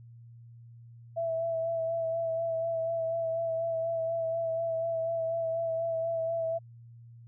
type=tone with vibrato; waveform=sine; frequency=660 Hz; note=E5; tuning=2 cents sharp; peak=-28 dBFS; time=1.16-6.59 s; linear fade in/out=20 ms; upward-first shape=sine; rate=4.1 Hz; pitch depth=23 cents each way; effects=added 117 Hz sine -48 dBFS peak until 7.27 s